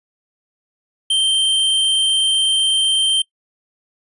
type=tone; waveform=square; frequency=3136 Hz; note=G7; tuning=in tune; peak=-14 dBFS; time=1.1-3.22 s; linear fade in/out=5 ms; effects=noise-tail reverb RT60 0.1 s tail -22 dB re dry + resampled to 24000 Hz